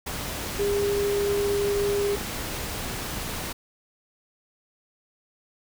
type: tone in noise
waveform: sine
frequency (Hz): 405.2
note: G#4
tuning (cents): -43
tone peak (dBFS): -22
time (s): 0.59-2.16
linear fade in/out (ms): 10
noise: pink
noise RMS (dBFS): -32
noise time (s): 0.06-3.53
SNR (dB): +7
effects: none